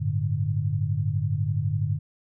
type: chord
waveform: sine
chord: G suspended second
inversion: none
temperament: equal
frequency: 98 / 110 / 146.83 Hz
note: G2 / A2 / D3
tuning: 0 / 0 / 0 cents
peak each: -27 dBFS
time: 0-1.99 s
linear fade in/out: 20 ms
effects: none